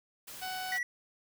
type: noise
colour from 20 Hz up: white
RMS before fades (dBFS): -46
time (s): 0.27-0.79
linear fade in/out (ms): 10
type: harmonic tone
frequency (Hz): 746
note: F#5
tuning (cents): +14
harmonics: 1 / 2 / 3 / 4 / 5 / 6 / 7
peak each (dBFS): -38 / -42 / -49 / -46 / -52 / -49 / -49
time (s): 0.41-0.78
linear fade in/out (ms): 20
type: tone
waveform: triangle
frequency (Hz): 1944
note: B6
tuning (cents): -28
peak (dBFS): -29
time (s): 0.72-0.83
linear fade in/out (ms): 2
effects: none